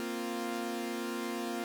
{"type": "chord", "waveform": "sawtooth", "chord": "Bb suspended second", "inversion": "none", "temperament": "equal", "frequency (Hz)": [233.1, 261.6, 349.2], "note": ["Bb3", "C4", "F4"], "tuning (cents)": [0, 0, 0], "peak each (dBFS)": [-34, -37, -34], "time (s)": [0, 1.64], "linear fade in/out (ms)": 0, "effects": []}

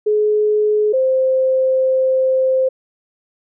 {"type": "tone pair in turn", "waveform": "sine", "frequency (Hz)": [423.3, 522.3], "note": ["G#4", "C5"], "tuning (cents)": [33, -3], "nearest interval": "major third", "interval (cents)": 364, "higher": "second", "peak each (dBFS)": [-12, -12], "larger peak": "neither", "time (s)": [[0.06, 0.93], [0.93, 2.69]], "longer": "second", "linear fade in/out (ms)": 10, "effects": []}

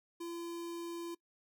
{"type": "tone with notch filter", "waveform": "square", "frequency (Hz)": 340.1, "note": "F4", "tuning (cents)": -46, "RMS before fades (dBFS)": -42, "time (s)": [0.2, 1.15], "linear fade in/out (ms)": 10, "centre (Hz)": 1900, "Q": 1.6, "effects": ["noise-tail reverb RT60 0.1 s tail -22 dB re dry"]}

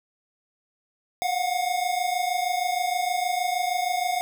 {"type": "tone pair together", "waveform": "square", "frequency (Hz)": [710, 736.4], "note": ["F5", "F#5"], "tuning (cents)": [28, -8], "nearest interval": "minor second", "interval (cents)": 64, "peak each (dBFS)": -27, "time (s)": [1.22, 4.21], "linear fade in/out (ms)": 0, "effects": []}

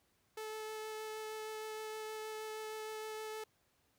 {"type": "tone with vibrato", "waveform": "sawtooth", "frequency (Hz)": 434.3, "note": "A4", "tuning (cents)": -23, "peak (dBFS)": -38, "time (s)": [0.37, 3.44], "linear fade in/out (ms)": 5, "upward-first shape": "sine", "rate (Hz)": 6.4, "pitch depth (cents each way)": 8, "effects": ["pink hiss -75 dBFS RMS until 3.98 s", "high-pass 60 Hz 12 dB/octave"]}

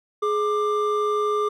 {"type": "tone pair together", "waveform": "triangle", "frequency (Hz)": [420, 1187.9], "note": ["G#4", "D6"], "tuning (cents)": [19, 19], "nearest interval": "octave + tritone", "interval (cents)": 1800, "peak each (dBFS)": [-20, -22], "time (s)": [0.22, 1.49], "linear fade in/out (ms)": 10, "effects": []}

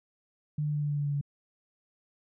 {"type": "tone with pitch steps", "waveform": "sine", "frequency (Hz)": [149.9, 148.86, 147.84, 146.82, 145.8, 144.79, 143.79, 142.8], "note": ["D3", "D3", "D3", "D3", "D3", "D3", "D3", "D3"], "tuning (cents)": [36, 24, 12, 0, -12, -24, -36, -48], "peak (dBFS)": -27, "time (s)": [0.58, 1.212], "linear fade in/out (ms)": 5, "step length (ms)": 79, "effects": []}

